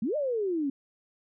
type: exponential two-way sweep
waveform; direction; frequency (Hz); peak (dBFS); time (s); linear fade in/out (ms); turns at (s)
sine; up then down; 196 to 622.3 to 265.7; -26; 0.02-0.7; 5; 0.16
effects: none